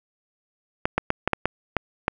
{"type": "clicks", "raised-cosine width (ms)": 0.5, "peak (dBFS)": -5, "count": 8, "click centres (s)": [0.855, 0.98, 1.104, 1.276, 1.333, 1.456, 1.767, 2.081], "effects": []}